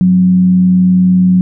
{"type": "tone with frequency modulation", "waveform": "sine", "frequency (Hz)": 183.2, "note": "F#3", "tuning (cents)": -17, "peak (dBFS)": -5, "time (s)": [0.01, 1.41], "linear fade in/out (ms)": 0, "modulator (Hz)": 79.4, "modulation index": 0.2, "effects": []}